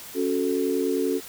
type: chord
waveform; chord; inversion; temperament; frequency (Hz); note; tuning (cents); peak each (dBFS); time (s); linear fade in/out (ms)
sine; F# minor; second; equal; 277.2 / 370 / 440; C#4 / F#4 / A4; 0 / 0 / 0; -26; 0.14-1.21; 50
effects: white hiss -41 dBFS RMS until 1.28 s